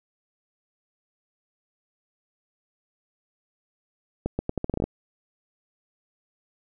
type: accelerating click train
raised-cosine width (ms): 2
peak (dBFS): -12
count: 11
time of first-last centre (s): 4.26-4.84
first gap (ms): 130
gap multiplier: 0.8
effects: none